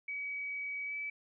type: tone with pitch glide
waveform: sine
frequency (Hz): 2272 to 2300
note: C#7 to D7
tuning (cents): +42 to -37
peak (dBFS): -36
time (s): 0.08-1.1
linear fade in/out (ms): 5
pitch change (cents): +21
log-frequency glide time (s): 0.85-0.94
effects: none